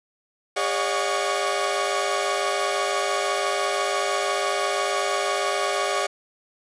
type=tone cluster; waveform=sawtooth; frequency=403.9 / 559 / 613 / 722 / 1124 Hz; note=G#4 / C#5 / D#5 / F#5 / C#6; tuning=-48 / +14 / -26 / -43 / +24 cents; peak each=-25 dBFS; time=0.56-6.07 s; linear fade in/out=10 ms; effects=resampled to 22050 Hz + 8-bit